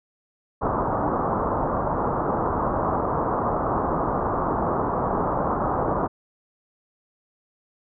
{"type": "low-pass noise", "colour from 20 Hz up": "white", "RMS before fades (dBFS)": -24, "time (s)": [0.61, 6.08], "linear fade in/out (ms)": 20, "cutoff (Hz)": 1200, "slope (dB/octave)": 48, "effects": []}